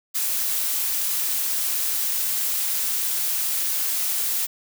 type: noise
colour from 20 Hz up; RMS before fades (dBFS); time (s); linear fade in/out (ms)
blue; -24; 0.14-4.47; 20
effects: none